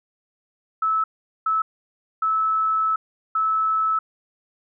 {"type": "tone bursts at uneven times", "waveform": "sine", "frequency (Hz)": 1304, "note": "E6", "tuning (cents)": -19, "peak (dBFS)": -18, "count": 4, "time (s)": [[0.82, 1.04], [1.46, 1.62], [2.22, 2.96], [3.35, 3.99]], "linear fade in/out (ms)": 5, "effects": []}